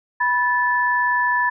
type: tone pair together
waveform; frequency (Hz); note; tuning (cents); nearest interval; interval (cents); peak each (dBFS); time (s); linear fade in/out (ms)
sine; 981.6 / 1743; B5 / A6; -11 / -17; minor seventh; 994; -19; 0.2-1.5; 10
effects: none